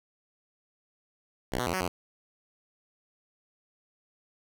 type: tone with pitch steps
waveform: 5% pulse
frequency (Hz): 62.6 / 123.8 / 85.3 / 186.6 / 88.7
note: B1 / B2 / F2 / F#3 / F2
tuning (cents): +24 / +5 / -40 / +15 / +27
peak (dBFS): -17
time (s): 1.52-1.88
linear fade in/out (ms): 5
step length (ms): 72
effects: none